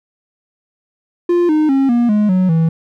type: tone with pitch steps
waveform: triangle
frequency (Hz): 349.2 / 307.5 / 270.8 / 238.5 / 210 / 184.98 / 162.91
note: F4 / D#4 / C#4 / A#3 / G#3 / F#3 / E3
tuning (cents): 0 / -20 / -40 / +40 / +19 / 0 / -20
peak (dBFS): -8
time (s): 1.29-2.69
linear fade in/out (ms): 5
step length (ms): 200
effects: none